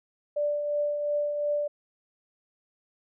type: tone with tremolo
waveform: sine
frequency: 587.3 Hz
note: D5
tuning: in tune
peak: -23 dBFS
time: 0.36-1.68 s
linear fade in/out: 10 ms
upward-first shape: triangle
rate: 2.8 Hz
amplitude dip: 45%
effects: none